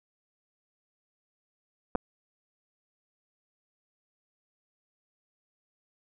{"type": "clicks", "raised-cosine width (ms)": 1, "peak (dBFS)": -14, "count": 2, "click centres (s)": [1.952, 1.956], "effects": []}